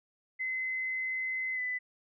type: tone with pitch glide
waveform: sine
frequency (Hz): 2046 to 2000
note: C7 to B6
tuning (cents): -39 to +21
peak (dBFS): -31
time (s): 0.39-1.79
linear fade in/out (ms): 20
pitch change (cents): -40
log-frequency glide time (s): 1.54-1.6
effects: none